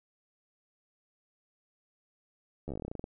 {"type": "slowing click train", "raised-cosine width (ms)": 2, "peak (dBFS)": -25, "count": 15, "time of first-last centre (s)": [2.68, 3.041], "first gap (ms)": 12, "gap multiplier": 1.11, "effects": []}